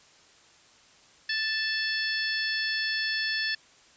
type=harmonic tone with a mistuned harmonic; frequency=880 Hz; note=A5; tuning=in tune; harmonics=2 / 3 / 4 / 5 / 6; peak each=-29 / -36 / -37 / -33 / -35 dBFS; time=1.29-3.55 s; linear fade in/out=5 ms; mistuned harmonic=4; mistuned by=-43 cents; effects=white hiss -57 dBFS RMS until 3.96 s + resampled to 16000 Hz